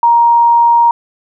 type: tone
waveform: sine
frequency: 939 Hz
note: A#5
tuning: 12 cents sharp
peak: -5 dBFS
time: 0.03-0.91 s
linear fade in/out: 2 ms
effects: none